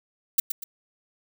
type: noise with echo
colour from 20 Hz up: violet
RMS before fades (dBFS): -19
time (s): 0.38-0.4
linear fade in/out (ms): 5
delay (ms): 120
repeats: 2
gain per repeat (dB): -8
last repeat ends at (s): 0.64
effects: none